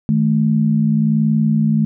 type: tone pair together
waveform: sine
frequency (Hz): 155.56 / 216.7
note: D#3 / A3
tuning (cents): 0 / -26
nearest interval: tritone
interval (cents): 574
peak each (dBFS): -16 / -14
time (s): 0.09-1.85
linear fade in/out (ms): 0
effects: none